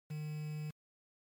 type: tone with quantisation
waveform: triangle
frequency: 152.2 Hz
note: D#3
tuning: 38 cents flat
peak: -36 dBFS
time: 0.1-0.71 s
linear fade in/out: 10 ms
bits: 9
effects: MP3 96 kbps